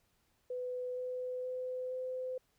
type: tone with pitch steps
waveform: sine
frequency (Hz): 499.8 / 503.6 / 507.4 / 511.2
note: B4 / B4 / B4 / C5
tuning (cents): +21 / +34 / +47 / -40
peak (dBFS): -36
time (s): 0.5-2.38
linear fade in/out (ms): 5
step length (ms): 470
effects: pink hiss -75 dBFS RMS until 2.58 s